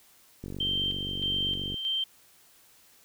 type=click train; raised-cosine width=3 ms; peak=-25 dBFS; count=63; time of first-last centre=0.44-1.743 s; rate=47.6 Hz
type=tone with tremolo; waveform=sine; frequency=3136 Hz; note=G7; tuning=in tune; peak=-26 dBFS; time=0.6-2.04 s; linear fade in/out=5 ms; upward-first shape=square; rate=1.6 Hz; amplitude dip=50%
effects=white hiss -59 dBFS RMS until 3.04 s